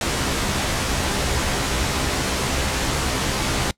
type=noise with comb filter; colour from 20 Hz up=pink; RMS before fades=-22 dBFS; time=0.01-3.71 s; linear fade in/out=2 ms; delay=15 ms; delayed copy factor=+0.6; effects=noise-tail reverb RT60 0.1 s tail -22 dB re dry + low-pass 9000 Hz 12 dB/octave